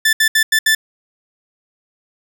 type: tone bursts at uneven times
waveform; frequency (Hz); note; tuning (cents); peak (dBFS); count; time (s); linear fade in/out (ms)
sawtooth; 1760; A6; 0; -7; 5; 0.05-0.13 / 0.2-0.28 / 0.35-0.43 / 0.52-0.59 / 0.66-0.75; 5
effects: none